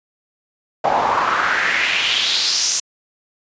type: noise with band-pass filter sweep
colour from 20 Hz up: pink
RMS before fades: -18 dBFS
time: 0.84-2.8 s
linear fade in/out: 5 ms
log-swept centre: 710 to 6600 Hz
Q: 3.4
effects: resampled to 16000 Hz